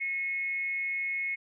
sine tone with frequency modulation, 2177 Hz, C#7, 32 cents flat, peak -29 dBFS, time 0-1.36 s, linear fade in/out 20 ms, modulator 314 Hz, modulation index 0.25, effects none

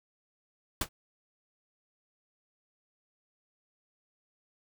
pink noise with exponential decay, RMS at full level -24 dBFS, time 0.81-0.89 s, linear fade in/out 5 ms, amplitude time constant 16 ms, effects none

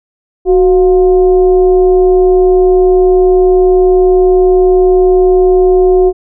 sine tone with frequency modulation, 370 Hz, F#4, in tune, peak -4 dBFS, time 0.45-6.13 s, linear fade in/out 50 ms, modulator 340 Hz, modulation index 0.45, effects none

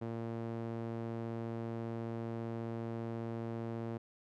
sawtooth tone with band-pass filter, 114.8 Hz, A#2, 26 cents flat, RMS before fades -40 dBFS, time 0.01-3.98 s, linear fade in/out 10 ms, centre 350 Hz, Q 0.73, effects none

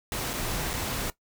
pink noise with dropouts, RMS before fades -31 dBFS, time 0.12-1.1 s, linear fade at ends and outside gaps 1 ms, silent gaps 0.333-0.337 / 0.733-0.737 s, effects noise-tail reverb RT60 0.1 s tail -17 dB re dry

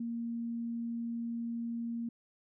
sine tone, 233.1 Hz, A#3, in tune, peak -34 dBFS, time 0-2.09 s, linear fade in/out 5 ms, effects none

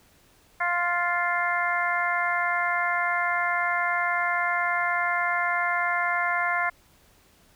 harmonic tone, 349.8 Hz, F4, 3 cents sharp, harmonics 2 / 3 / 4 / 5 / 6, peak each -29 / -29 / -29 / -29 / -29 dBFS, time 0.6-6.7 s, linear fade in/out 10 ms, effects pink hiss -59 dBFS RMS until 7.55 s

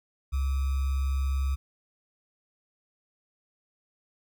sine tone with sample-and-hold, 67.7 Hz, C#2, 40 cents flat, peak -24 dBFS, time 0.32-1.56 s, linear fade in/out 20 ms, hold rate 1225 Hz, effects none

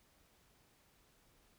silence, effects pink hiss -70 dBFS RMS until 1.58 s

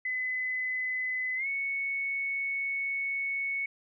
sine tone with pitch glide, 2019 to 2214 Hz, B6 to C#7, +38 to -3 cents, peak -29 dBFS, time 0.05-3.66 s, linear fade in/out 5 ms, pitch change +159 cents, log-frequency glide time 1.36-1.47 s, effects none

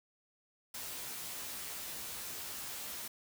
white noise with comb filter, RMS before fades -43 dBFS, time 0.74-3.08 s, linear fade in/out 5 ms, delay 15 ms, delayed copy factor +0.65, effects none

